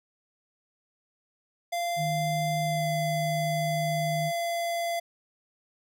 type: tone with pitch glide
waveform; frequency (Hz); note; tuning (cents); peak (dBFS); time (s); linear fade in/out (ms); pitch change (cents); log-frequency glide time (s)
square; 691 to 682.3; F5 to F5; -19 to -41; -28; 1.72-5; 10; -22; 2.61-2.88
type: tone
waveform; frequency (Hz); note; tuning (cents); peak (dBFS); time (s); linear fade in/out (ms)
sine; 155.56; D#3; 0; -29; 1.96-4.32; 50
effects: none